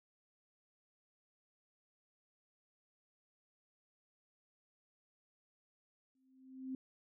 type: tone with exponential growth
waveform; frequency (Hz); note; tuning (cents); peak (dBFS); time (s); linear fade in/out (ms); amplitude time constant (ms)
sine; 261.6; C4; 0; -37; 6.15-6.75; 2; 130
effects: none